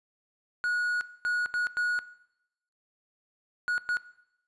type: tone bursts at uneven times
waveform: triangle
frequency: 1455 Hz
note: F#6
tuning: 29 cents flat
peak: -24 dBFS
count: 6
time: 0.64-1.01 / 1.25-1.46 / 1.54-1.67 / 1.77-1.99 / 3.68-3.78 / 3.89-3.97 s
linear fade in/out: 0 ms
effects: noise-tail reverb RT60 0.8 s tail -17 dB re dry + resampled to 24000 Hz